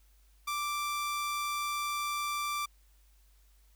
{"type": "tone", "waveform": "sawtooth", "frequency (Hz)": 1174.7, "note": "D6", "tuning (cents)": 0, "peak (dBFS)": -28, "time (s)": [0.47, 2.66], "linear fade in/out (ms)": 10, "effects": ["added 50 Hz sine -60 dBFS peak until 3.75 s", "white hiss -70 dBFS RMS until 3.75 s"]}